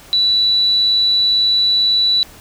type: tone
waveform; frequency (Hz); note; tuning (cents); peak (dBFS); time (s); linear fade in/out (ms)
sine; 3951; B7; 0; -11; 0.13-2.23; 0
effects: pink hiss -41 dBFS RMS until 2.4 s